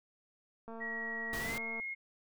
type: click train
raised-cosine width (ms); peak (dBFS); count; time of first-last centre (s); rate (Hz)
1; -34; 255; 0.68-1.799; 227
type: tone with pitch glide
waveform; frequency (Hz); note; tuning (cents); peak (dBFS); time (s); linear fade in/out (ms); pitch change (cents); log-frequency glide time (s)
sine; 1908 to 2154; A#6 to C7; +40 to +50; -37; 0.8-1.95; 20; +210; 1.39-1.6
type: noise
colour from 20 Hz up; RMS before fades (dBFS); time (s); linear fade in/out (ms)
pink; -42; 1.33-1.58; 2
effects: none